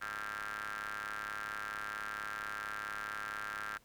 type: ring-modulated tone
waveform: sawtooth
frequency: 104.4 Hz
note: G#2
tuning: 10 cents sharp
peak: -32 dBFS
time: 0.01-3.78 s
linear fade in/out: 10 ms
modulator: 1480 Hz
effects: pink hiss -67 dBFS RMS until 3.84 s